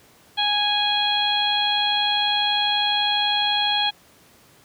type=harmonic tone; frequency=828 Hz; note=G#5; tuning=5 cents flat; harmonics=1 / 2 / 3 / 4 / 5; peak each=-24 / -30 / -30 / -21 / -28 dBFS; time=0.37-3.91 s; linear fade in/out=20 ms; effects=pink hiss -53 dBFS RMS until 4.64 s + high-pass 100 Hz 12 dB/octave